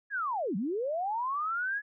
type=linear two-way sweep; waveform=sine; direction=down then up; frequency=1710 to 170.8 to 1710 Hz; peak=-29 dBFS; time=0.1-1.82 s; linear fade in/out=50 ms; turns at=0.56 s; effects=none